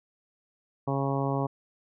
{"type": "harmonic tone", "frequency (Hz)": 137.5, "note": "C#3", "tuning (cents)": -14, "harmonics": [1, 2, 3, 4, 5, 6, 7, 8], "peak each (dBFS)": [-29, -32, -34, -35, -36, -37, -37, -38], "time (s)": [0.87, 1.47], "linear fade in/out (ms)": 10, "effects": []}